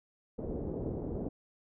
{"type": "low-pass noise", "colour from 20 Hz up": "white", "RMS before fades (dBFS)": -37, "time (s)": [0.38, 1.29], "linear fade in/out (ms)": 10, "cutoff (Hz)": 460, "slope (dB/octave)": 24, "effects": []}